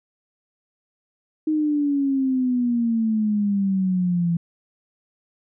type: exponential sweep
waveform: sine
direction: down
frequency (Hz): 312.9 to 167.7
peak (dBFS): -18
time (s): 1.47-4.37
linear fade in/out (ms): 5
effects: none